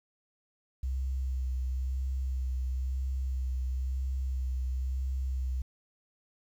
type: tone with vibrato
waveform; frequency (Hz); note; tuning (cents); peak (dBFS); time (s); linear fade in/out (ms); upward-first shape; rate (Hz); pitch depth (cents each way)
sine; 64.7; C2; -19; -29; 0.83-5.62; 5; sine; 0.99; 25
effects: 10-bit